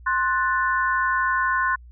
sine chord, F# diminished, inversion second, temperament equal with one note detuned, 1052 / 1480 / 1760 Hz, C6 / F#6 / A6, +9 / 0 / 0 cents, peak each -22 / -23 / -27 dBFS, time 0.06-1.76 s, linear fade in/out 10 ms, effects added 60 Hz sine -42 dBFS peak until 1.91 s

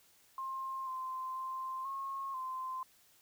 sine tone with pitch steps, 1061 / 1039 / 1046 / 1086 / 1037 Hz, C6 / C6 / C6 / C#6 / C6, +24 / -12 / -1 / -36 / -16 cents, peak -37 dBFS, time 0.38-2.83 s, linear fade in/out 2 ms, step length 490 ms, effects white hiss -66 dBFS RMS until 3.21 s

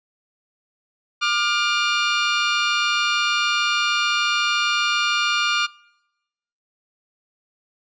20% pulse tone pair together, 1191 / 1417.6 Hz, D6 / F6, +24 / +25 cents, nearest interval minor third, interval 301 cents, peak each -16 dBFS, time 1.21-5.67 s, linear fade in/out 20 ms, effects noise-tail reverb RT60 1.0 s tail -26 dB re dry + resampled to 16000 Hz

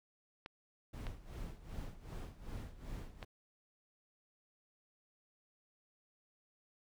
clicks, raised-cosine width 0.3 ms, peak -30 dBFS, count 3, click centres 0.461 / 1.068 / 3.228 s
brown noise with tremolo, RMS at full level -43 dBFS, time 0.93-3.25 s, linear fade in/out 10 ms, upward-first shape sine, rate 2.6 Hz, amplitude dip 80%
effects none

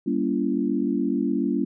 sine chord, G diminished seventh, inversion none, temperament just, 196 / 235.2 / 282.2 / 338.7 Hz, G3 / Bb3 / Db4 / Fb4, 0 / +16 / +31 / +47 cents, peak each -28 / -26 / -25 / -28 dBFS, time 0.06-1.65 s, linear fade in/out 10 ms, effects none

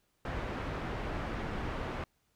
pink low-pass noise, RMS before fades -37 dBFS, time 0.25-2.04 s, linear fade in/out 2 ms, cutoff 1900 Hz, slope 12 dB/octave, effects pink hiss -75 dBFS RMS until 2.35 s

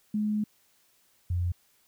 sine tone pair in turn, 211.4 / 88.19 Hz, G#3 / F2, +31 / +17 cents, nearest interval octave + minor third, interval 1514 cents, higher first, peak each -25 dBFS, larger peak neither, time 0.14-0.44 / 1.3-1.52 s, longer first, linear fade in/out 5 ms, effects white hiss -66 dBFS RMS until 1.87 s

